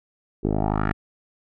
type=tone with low-pass filter sweep; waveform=10% pulse; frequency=52 Hz; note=G#1; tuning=3 cents sharp; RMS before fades=-23 dBFS; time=0.43-0.93 s; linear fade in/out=20 ms; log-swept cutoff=390 to 1900 Hz; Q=3.1; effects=none